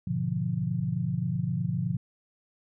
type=chord; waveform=sine; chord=G# diminished seventh; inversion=none; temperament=equal; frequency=103.83 / 123.47 / 146.83 / 174.61 Hz; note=G#2 / B2 / D3 / F3; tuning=0 / 0 / 0 / 0 cents; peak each=-36 / -31 / -32 / -30 dBFS; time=0.07-1.97 s; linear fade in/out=5 ms; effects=none